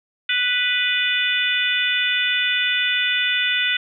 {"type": "harmonic tone with a mistuned harmonic", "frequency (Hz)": 493.9, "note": "B4", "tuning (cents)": 0, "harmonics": [3, 4, 5, 6, 7], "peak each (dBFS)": [-24, -24, -24, -24, -24], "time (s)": [0.29, 3.77], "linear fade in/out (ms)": 5, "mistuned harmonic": 7, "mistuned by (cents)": 30, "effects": []}